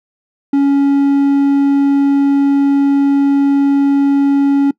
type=tone; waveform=triangle; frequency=279.4 Hz; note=C#4; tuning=14 cents sharp; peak=-6 dBFS; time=0.53-4.71 s; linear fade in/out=5 ms; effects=noise-tail reverb RT60 0.1 s tail -22 dB re dry